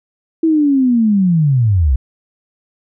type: linear sweep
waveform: sine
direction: down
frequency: 329.6 to 58.7 Hz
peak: -9 dBFS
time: 0.43-1.96 s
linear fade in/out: 5 ms
effects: none